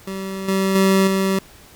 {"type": "tone with level steps", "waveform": "25% pulse", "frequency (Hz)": 192.4, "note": "G3", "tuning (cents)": -32, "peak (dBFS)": [-22, -13, -9, -13], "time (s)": [0.07, 1.39], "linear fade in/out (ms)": 5, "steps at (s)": [0.48, 0.75, 1.07], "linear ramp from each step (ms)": 5, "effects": ["pink hiss -46 dBFS RMS until 1.75 s"]}